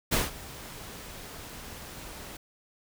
pink noise with ADSR envelope, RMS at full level -24 dBFS, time 0.11-2.37 s, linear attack 21 ms, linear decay 170 ms, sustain -19 dB, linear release 4 ms, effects none

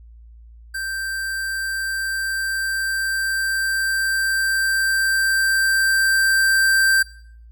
square tone with level ramp, 1568 Hz, G6, in tune, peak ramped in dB -25 to -14 dBFS, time 0.74-7.03 s, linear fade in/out 10 ms, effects noise-tail reverb RT60 0.6 s tail -21 dB re dry + added 57 Hz sine -41 dBFS peak until 7.51 s

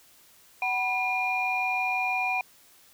sine tone cluster, 751 / 977 / 2417 Hz, F#5 / B5 / D7, +26 / -19 / +49 cents, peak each -28 / -33 / -26 dBFS, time 0.62-2.41 s, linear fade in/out 2 ms, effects tanh soft clip ceiling -18 dBFS + white hiss -57 dBFS RMS until 2.93 s

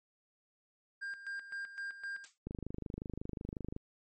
triangle tone with tremolo, 1600 Hz, G6, 35 cents sharp, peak -36 dBFS, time 1.01-2.26 s, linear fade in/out 20 ms, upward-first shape square, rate 3.9 Hz, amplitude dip 70%
blue noise with exponential decay, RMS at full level -43 dBFS, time 2.24-2.38 s, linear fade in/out 0 ms, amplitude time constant 30 ms
click train, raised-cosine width 3 ms, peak -27 dBFS, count 34, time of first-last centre 2.47-3.764 s, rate 25.5 Hz
effects low-pass 10000 Hz 12 dB/octave + MP3 32 kbps

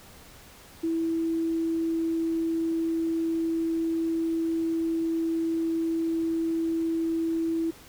sine tone, 328.2 Hz, E4, 8 cents flat, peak -24 dBFS, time 0.83-7.71 s, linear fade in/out 10 ms, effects pink hiss -50 dBFS RMS until 7.88 s

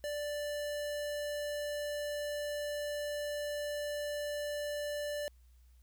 square tone, 587.3 Hz, D5, in tune, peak -36 dBFS, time 0.04-5.28 s, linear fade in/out 0 ms, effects added 61 Hz sine -58 dBFS peak until 5.82 s + white hiss -75 dBFS RMS until 5.82 s

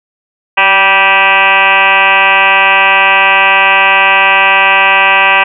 sine tone with frequency modulation, 1760 Hz, A6, in tune, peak -4 dBFS, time 0.57-5.44 s, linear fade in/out 10 ms, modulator 197 Hz, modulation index 5.3, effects none

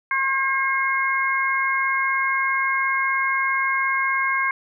harmonic tone, 537 Hz, C5, 45 cents sharp, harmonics 2 / 3 / 4, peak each -23 / -24 / -23 dBFS, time 0.11-4.51 s, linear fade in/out 2 ms, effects none

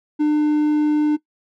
triangle tone, 300.5 Hz, D4, 40 cents sharp, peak -12 dBFS, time 0.19-1.17 s, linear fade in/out 20 ms, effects noise-tail reverb RT60 0.1 s tail -19 dB re dry

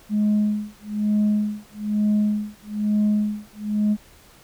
sine tone with tremolo, 210 Hz, G#3, 19 cents sharp, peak -14 dBFS, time 0.09-3.97 s, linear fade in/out 50 ms, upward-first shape sine, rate 1.1 Hz, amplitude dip 100%, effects tanh soft clip ceiling -14 dBFS + pink hiss -51 dBFS RMS until 4.43 s

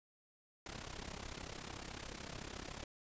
pink noise with amplitude modulation, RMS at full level -44 dBFS, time 0.66-2.84 s, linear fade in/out 2 ms, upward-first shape sine, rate 33.7 Hz, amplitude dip 80%, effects resampled to 16000 Hz

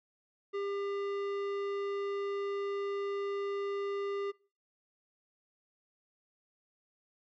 sine tone with tanh clipping, 400 Hz, G4, 35 cents sharp, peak -35 dBFS, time 0.53-4.32 s, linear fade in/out 20 ms, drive 15 dB, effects noise-tail reverb RT60 0.4 s tail -24 dB re dry

